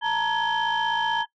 sine tone cluster, 885 / 941 / 1678 / 3113 Hz, A5 / A#5 / G#6 / G7, +10 / +16 / +17 / -13 cents, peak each -26 / -24 / -26 / -29 dBFS, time 0.01-1.26 s, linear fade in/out 50 ms, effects noise-tail reverb RT60 0.1 s tail -21 dB re dry + tanh soft clip ceiling -16 dBFS

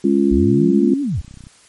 sine chord, Db major, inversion second, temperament just, 207.9 / 277.2 / 346.5 Hz, Ab3 / Db4 / F4, +2 / 0 / -14 cents, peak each -16 dBFS, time 0.04-0.94 s, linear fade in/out 5 ms
sine linear two-way sweep, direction up then down, 51.9 to 293.7 to 51.9 Hz, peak -17 dBFS, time 0.31-1.21 s, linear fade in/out 10 ms, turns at 1.02 s
clicks, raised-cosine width 5 ms, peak -26 dBFS, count 11, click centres 1.152 / 1.182 / 1.213 / 1.247 / 1.28 / 1.311 / 1.341 / 1.373 / 1.407 / 1.439 / 1.469 s
effects white hiss -49 dBFS RMS until 1.68 s + MP3 48 kbps

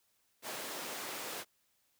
pink high-pass noise, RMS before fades -42 dBFS, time 0.42-1.45 s, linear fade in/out 50 ms, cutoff 360 Hz, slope 12 dB/octave, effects white hiss -75 dBFS RMS until 1.99 s

